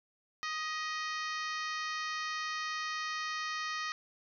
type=harmonic tone with a mistuned harmonic; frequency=622.3 Hz; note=D#5; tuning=in tune; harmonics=2 / 3 / 4 / 5 / 6 / 7 / 8 / 9 / 10; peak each=-38 / -39 / -45 / -48 / -49 / -46 / -50 / -49 / -54 dBFS; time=0.43-3.92 s; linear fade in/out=0 ms; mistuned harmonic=3; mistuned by=+26 cents; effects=none